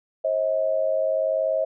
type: tone pair together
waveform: sine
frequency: 535 / 635.9 Hz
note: C5 / D#5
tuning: +38 / +38 cents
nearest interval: minor third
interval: 300 cents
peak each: -24 / -22 dBFS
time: 0.24-1.65 s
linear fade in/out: 10 ms
effects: none